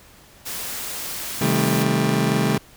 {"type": "noise", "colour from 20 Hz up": "white", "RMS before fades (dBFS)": -30, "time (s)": [0.45, 1.84], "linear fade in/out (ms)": 20}
{"type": "chord", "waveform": "30% pulse", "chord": "A half-diminished seventh", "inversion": "first", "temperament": "just", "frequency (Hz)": [132, 158.4, 198, 220], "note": ["C3", "Eb3", "G3", "A3"], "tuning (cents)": [16, 31, 18, 0], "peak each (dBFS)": -21, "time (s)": [1.41, 2.58], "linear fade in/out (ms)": 5}
{"effects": ["pink hiss -49 dBFS RMS until 2.76 s"]}